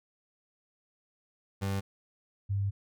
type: tone pair in turn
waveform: 30% pulse / sine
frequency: 98 / 99.37 Hz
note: G2 / G2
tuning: 0 / +24 cents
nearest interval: unison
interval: 24 cents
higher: second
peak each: -27 dBFS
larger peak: neither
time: 1.61-1.81 / 2.49-2.71 s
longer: second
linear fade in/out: 20 ms
effects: none